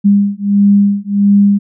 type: beating tone pair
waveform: sine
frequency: 200.9 / 202.4 Hz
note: G3 / G#3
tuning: +43 / -44 cents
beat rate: 1.5 Hz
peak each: -10 dBFS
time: 0.04-1.59 s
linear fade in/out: 20 ms
effects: none